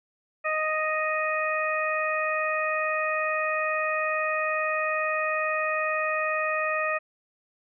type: harmonic tone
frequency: 622.3 Hz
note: D#5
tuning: in tune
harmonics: 1 / 2 / 3 / 4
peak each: -29 / -29 / -30 / -31 dBFS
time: 0.44-6.99 s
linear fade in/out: 20 ms
effects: none